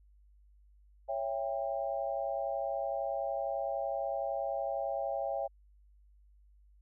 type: chord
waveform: sine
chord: C# diminished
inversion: none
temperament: just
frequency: 554.4 / 665.2 / 798.3 Hz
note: C#5 / E5 / G5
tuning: 0 / +16 / +31 cents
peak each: -36 / -36 / -37 dBFS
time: 1.08-5.48 s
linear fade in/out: 20 ms
effects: added 50 Hz sine -59 dBFS peak until 6.81 s